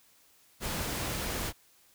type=noise; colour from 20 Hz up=pink; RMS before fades=-34 dBFS; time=0.6-1.53 s; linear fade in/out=50 ms; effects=white hiss -63 dBFS RMS until 1.94 s

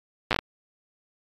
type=slowing click train; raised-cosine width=0.3 ms; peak=-6 dBFS; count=6; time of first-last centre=0.31-0.39 s; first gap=8 ms; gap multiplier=1.35; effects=AAC 32 kbps

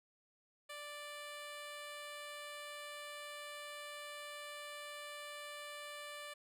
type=tone; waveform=10% pulse; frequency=587.3 Hz; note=D5; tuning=in tune; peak=-38 dBFS; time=0.69-6.34 s; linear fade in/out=10 ms; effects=resampled to 32000 Hz

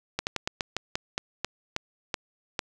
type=slowing click train; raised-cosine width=0.2 ms; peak=-10 dBFS; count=12; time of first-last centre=0.19-2.592 s; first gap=79 ms; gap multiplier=1.19; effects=none

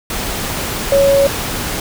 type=tone in noise; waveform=sine; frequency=555 Hz; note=C#5; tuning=2 cents sharp; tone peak=-8 dBFS; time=0.92-1.27 s; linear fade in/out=2 ms; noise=pink; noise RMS=-21 dBFS; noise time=0.1-1.8 s; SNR=+10 dB; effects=none

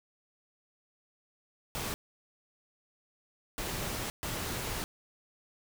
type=noise bursts at uneven times; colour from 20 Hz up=pink; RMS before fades=-36 dBFS; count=3; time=1.75-1.94 / 3.58-4.1 / 4.23-4.84 s; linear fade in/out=0 ms; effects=none

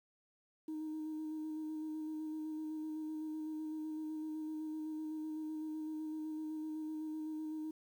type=tone with vibrato; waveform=sine; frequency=311.1 Hz; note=D#4; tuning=in tune; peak=-37 dBFS; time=0.68-7.71 s; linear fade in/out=5 ms; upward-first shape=square; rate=7.9 Hz; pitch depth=14 cents each way; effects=tanh soft clip ceiling -37 dBFS + 11-bit

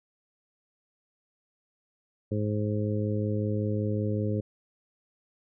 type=harmonic tone; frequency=105.3 Hz; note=G#2; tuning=24 cents sharp; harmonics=1 / 2 / 3 / 4 / 5; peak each=-28 / -32 / -35 / -35 / -36 dBFS; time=2.31-4.41 s; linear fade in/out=10 ms; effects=none

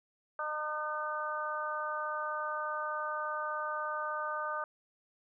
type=harmonic tone; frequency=303.9 Hz; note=D#4; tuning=41 cents flat; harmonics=2 / 3 / 4 / 5; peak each=-40 / -41 / -36 / -40 dBFS; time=0.39-4.64 s; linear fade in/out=2 ms; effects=none

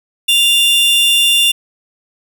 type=tone pair together; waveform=45% pulse; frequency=2794 / 3520 Hz; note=F7 / A7; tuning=0 / 0 cents; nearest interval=major third; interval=400 cents; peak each=-11 / -13 dBFS; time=0.28-1.52 s; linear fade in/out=10 ms; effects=none

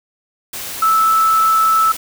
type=tone in noise; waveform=sine; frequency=1313 Hz; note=E6; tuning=7 cents flat; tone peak=-10 dBFS; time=0.82-1.92 s; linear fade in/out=5 ms; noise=white; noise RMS=-27 dBFS; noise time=0.53-1.97 s; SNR=+14 dB; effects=none

